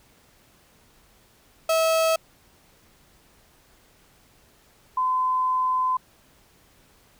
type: tone pair in turn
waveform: 35% pulse / sine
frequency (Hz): 648 / 1021.8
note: E5 / C6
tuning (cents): -30 / -41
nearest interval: minor sixth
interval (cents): 789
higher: second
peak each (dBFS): -17 / -20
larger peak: first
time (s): 1.69-2.16 / 4.97-5.97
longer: second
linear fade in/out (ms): 5
effects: pink hiss -58 dBFS RMS until 7.19 s